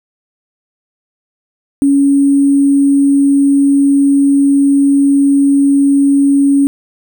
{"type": "tone with sample-and-hold", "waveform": "sine", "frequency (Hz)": 279.2, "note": "C#4", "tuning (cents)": 13, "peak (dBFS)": -6, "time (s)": [1.82, 6.67], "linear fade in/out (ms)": 0, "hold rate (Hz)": 8820, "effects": []}